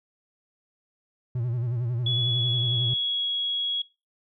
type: tone with vibrato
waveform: triangle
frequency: 120.3 Hz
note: B2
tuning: 45 cents flat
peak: -23 dBFS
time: 1.35-2.94 s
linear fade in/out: 5 ms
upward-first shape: sine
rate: 11 Hz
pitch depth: 95 cents each way
type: tone with pitch glide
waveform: sine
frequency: 3391 to 3327 Hz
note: G#7 to G#7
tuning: +35 to +2 cents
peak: -24 dBFS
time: 2.06-3.82 s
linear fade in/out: 5 ms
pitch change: -33 cents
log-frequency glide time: 2.26-3.25 s
effects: noise-tail reverb RT60 0.3 s tail -22 dB re dry